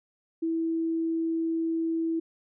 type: tone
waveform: sine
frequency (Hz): 327.6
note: E4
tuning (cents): -11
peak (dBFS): -25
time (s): 0.42-2.2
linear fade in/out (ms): 10
effects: none